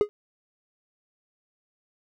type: tone with exponential decay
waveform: triangle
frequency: 415.3 Hz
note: G#4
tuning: in tune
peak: -11 dBFS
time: 0.01-0.09 s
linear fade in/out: 0 ms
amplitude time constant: 17 ms
effects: none